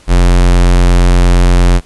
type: tone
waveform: square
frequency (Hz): 44.3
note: F1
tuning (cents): +25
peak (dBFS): -5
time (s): 0.07-1.81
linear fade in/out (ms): 50
effects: pink hiss -43 dBFS RMS until 1.85 s + resampled to 24000 Hz